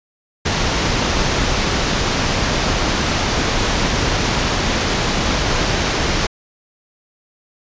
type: low-pass noise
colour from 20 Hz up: pink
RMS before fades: -18 dBFS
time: 0.45-6.27 s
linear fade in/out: 10 ms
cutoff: 6700 Hz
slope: 48 dB/octave
effects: resampled to 16000 Hz